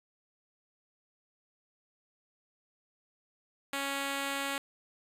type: tone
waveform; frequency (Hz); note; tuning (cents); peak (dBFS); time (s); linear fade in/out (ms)
5% pulse; 277.2; C#4; 0; -21; 3.73-4.58; 2
effects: resampled to 32000 Hz + 10-bit